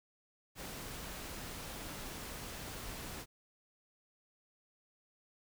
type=noise; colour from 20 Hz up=pink; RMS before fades=-45 dBFS; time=0.55-3.26 s; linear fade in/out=50 ms; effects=none